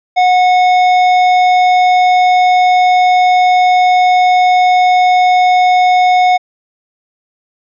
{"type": "tone with tanh clipping", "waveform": "triangle", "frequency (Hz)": 730, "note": "F#5", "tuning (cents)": -24, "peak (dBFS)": -8, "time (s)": [0.16, 6.38], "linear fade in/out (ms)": 20, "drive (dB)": 16, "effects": ["resampled to 16000 Hz"]}